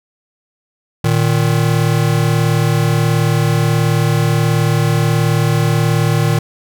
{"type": "tone pair together", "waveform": "square", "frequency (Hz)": [115.6, 154.16], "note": ["A#2", "D#3"], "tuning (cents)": [-14, -16], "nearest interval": "perfect fourth", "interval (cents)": 498, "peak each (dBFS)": -15, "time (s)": [1.04, 6.39], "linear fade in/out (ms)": 5, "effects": []}